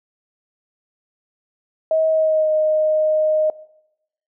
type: tone with pitch glide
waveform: sine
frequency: 637 to 619.9 Hz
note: D#5 to D#5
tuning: +41 to -7 cents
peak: -14 dBFS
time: 1.91-3.5 s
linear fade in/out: 2 ms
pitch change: -48 cents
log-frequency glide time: 2.08-2.52 s
effects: noise-tail reverb RT60 0.8 s tail -20 dB re dry